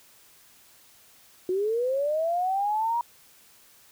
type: linear sweep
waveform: sine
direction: up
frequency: 357.6 to 958 Hz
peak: -23 dBFS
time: 1.49-3.01 s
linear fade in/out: 2 ms
effects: white hiss -56 dBFS RMS until 3.91 s